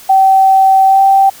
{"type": "tone with pitch glide", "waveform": "sine", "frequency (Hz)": [770, 779.4], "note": ["G5", "G5"], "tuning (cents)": [-31, -10], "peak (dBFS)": -4, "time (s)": [0.09, 1.3], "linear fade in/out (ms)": 10, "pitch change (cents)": 21, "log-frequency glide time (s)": [0.86, 1.01], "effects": ["white hiss -36 dBFS RMS until 1.4 s"]}